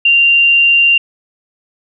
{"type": "tone", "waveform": "sine", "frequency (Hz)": 2777, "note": "F7", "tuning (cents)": -10, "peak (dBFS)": -6, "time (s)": [0.05, 0.98], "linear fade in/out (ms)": 5, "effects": []}